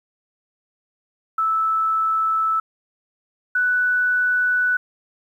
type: tone pair in turn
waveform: sine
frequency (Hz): 1312 / 1485.1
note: E6 / F#6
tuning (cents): -9 / +6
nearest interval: major second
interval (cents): 215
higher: second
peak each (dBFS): -17 / -16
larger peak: second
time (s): 1.38-2.6 / 3.55-4.77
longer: neither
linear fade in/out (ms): 5
effects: 9-bit